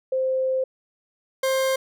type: tone pair in turn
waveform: sine / 40% pulse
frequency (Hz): 522 / 528.7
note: C5 / C5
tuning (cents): -4 / +18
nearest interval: unison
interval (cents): 22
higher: second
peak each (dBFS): -20 / -19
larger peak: second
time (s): 0.12-0.64 / 1.43-1.76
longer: first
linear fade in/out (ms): 5
effects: none